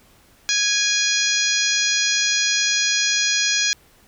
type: harmonic tone with a mistuned harmonic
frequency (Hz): 830.6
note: G#5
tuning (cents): 0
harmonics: 2 / 3 / 4 / 5 / 6 / 7 / 8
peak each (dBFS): -25 / -25 / -25 / -25 / -25 / -25 / -25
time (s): 0.49-3.73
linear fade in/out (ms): 0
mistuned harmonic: 3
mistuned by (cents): -25
effects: pink hiss -54 dBFS RMS until 4.07 s